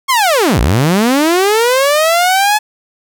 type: linear two-way sweep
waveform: sawtooth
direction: down then up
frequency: 1108.7 to 49 to 860 Hz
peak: -5 dBFS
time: 0.08-2.59 s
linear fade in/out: 20 ms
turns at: 0.6 s
effects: none